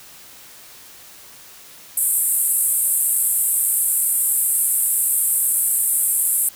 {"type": "band-pass noise", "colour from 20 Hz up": "pink", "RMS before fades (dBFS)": -19, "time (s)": [1.97, 6.49], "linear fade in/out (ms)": 5, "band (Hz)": [8000, 14000], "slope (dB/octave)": 96, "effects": ["white hiss -43 dBFS RMS until 6.55 s"]}